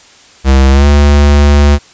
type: tone with pitch glide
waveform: square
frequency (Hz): 67 to 72.22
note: C2 to D2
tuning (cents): +42 to -28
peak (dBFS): -4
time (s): 0.44-1.79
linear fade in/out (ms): 50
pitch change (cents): +130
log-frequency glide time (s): 0.7-0.87
effects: white hiss -40 dBFS RMS until 1.93 s + resampled to 16000 Hz